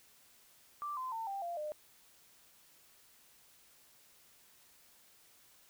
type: tone with pitch steps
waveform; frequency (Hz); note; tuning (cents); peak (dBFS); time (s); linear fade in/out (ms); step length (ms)
sine; 1174.7 / 1028.6 / 900.6 / 788.6 / 690.5 / 604.6; D6 / C6 / A5 / G5 / F5 / D#5; 0 / -30 / +40 / +10 / -20 / -50; -37; 0.82-1.72; 0; 150
effects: white hiss -64 dBFS RMS until 5.69 s